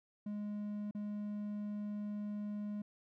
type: tone with dropouts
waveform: triangle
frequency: 207.7 Hz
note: G#3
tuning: in tune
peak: -36 dBFS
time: 0.26-2.82 s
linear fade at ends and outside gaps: 5 ms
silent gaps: 0.911-0.948 s
effects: none